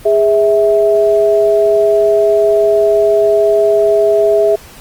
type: tone pair together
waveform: sine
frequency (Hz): 411.7 / 653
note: G#4 / E5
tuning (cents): -15 / -17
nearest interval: minor sixth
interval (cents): 798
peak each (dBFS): -10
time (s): 0.05-4.56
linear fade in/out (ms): 10
effects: pink hiss -37 dBFS RMS until 4.8 s + Opus 24 kbps